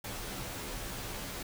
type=noise with comb filter; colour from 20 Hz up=pink; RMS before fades=-40 dBFS; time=0.04-1.43 s; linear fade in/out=5 ms; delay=13 ms; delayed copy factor=-0.7; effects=none